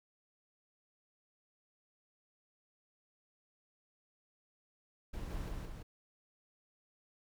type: noise with echo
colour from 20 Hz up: brown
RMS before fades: -42 dBFS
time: 5.13-5.49 s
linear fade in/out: 10 ms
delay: 170 ms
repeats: 2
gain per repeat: -2 dB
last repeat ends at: 5.83 s
effects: none